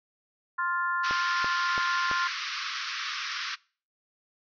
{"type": "harmonic tone", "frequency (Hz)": 350, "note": "F4", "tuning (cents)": 4, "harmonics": [3, 4, 5], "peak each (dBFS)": [-29, -30, -34], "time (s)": [0.58, 2.28], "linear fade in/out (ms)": 10}
{"type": "band-pass noise", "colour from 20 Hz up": "pink", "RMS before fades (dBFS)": -34, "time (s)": [1.03, 3.56], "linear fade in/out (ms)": 20, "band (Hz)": [1100, 5800], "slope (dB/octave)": 96}
{"type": "click train", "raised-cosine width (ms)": 1, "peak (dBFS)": -21, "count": 4, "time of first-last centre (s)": [1.11, 2.113], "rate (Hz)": 2.99}
{"effects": ["noise-tail reverb RT60 0.4 s tail -23 dB re dry"]}